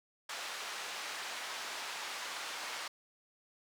pink band-pass noise, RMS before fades -42 dBFS, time 0.29-2.88 s, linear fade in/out 5 ms, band 900 to 6300 Hz, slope 12 dB/octave, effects none

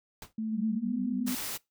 pink noise with exponential decay, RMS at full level -39 dBFS, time 0.22-0.33 s, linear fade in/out 2 ms, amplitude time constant 23 ms
sine tone with pitch glide, 220 to 251.3 Hz, A3 to B3, 0 to +30 cents, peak -30 dBFS, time 0.38-1.35 s, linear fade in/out 5 ms, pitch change +230 cents, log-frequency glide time 0.68-0.97 s
sine tone with vibrato, 207.7 Hz, G#3, in tune, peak -32 dBFS, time 0.49-1.33 s, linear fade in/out 50 ms, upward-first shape sine, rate 7.1 Hz, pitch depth 140 cents each way
white noise, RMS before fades -36 dBFS, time 1.26-1.58 s, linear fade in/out 20 ms
effects noise-tail reverb RT60 0.2 s tail -23 dB re dry

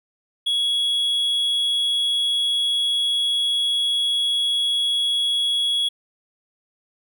triangle tone, 3345 Hz, G#7, 12 cents sharp, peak -17 dBFS, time 0.46-5.89 s, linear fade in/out 10 ms, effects none

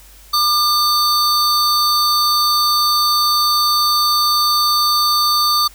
square tone pair together, 1200 / 4531 Hz, D6 / C#8, +37 / +37 cents, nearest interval octave + major seventh, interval 2300 cents, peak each -16 dBFS, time 0.33-5.68 s, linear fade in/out 10 ms, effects added 50 Hz sine -43 dBFS peak until 5.74 s + white hiss -45 dBFS RMS until 5.74 s

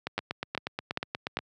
two click trains, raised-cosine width 0.3 ms, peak -15 / -12 dBFS, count 12 / 4, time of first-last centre 0.07-1.389 / 0.18-1.37 s, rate 8.34 / 2.52 Hz, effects high-pass 100 Hz 12 dB/octave

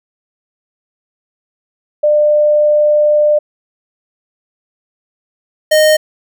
sine / square tone pair in turn, 598 / 617.3 Hz, D5 / D#5, +31 / -14 cents, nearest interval minor second, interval 55 cents, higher second, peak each -7 dBFS, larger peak neither, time 2.03-3.39 / 5.71-5.97 s, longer first, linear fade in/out 10 ms, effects none

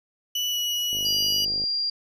35% pulse tone with pitch glide, 2960 to 2924 Hz, F#7 to F#7, 0 to -21 cents, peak -22 dBFS, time 0.35-1.45 s, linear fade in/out 5 ms, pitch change -21 cents, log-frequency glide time 0.49-0.59 s
click train, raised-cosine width 2 ms, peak -28 dBFS, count 37, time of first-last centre 0.93-1.639 s, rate 50.8 Hz
sine tone, 4777 Hz, D8, 29 cents sharp, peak -23 dBFS, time 1.05-1.9 s, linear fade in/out 5 ms
effects none

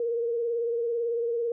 sine tone with vibrato, 468 Hz, A#4, 7 cents sharp, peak -25 dBFS, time 0-1.52 s, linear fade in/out 2 ms, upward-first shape sine, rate 18 Hz, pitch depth 38 cents each way, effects none

